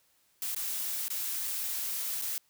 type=noise with dropouts; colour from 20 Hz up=blue; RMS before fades=-34 dBFS; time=0.42-2.38 s; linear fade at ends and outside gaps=1 ms; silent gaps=0.548-0.563 / 1.082-1.102 / 2.215-2.22 s; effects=white hiss -69 dBFS RMS until 2.49 s